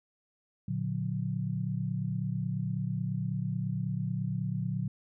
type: chord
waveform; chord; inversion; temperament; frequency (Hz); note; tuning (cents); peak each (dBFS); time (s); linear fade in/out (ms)
sine; Bb augmented; none; just; 116.54 / 145.68 / 182.1; Bb2 / D3 / F#3; 0 / -14 / -27; -34; 0.68-4.88; 5
effects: none